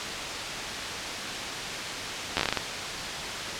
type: slowing click train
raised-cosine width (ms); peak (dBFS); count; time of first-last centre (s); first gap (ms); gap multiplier
0.2; -6; 9; 2.37-2.573; 11; 1.23
effects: white hiss -31 dBFS RMS until 3.59 s + low-pass 5000 Hz 12 dB/octave